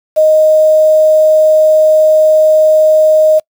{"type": "tone with quantisation", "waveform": "sine", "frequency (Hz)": 622.3, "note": "D#5", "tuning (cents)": 0, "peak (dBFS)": -4, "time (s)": [0.16, 3.4], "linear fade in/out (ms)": 20, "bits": 5, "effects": ["noise-tail reverb RT60 0.1 s tail -26 dB re dry"]}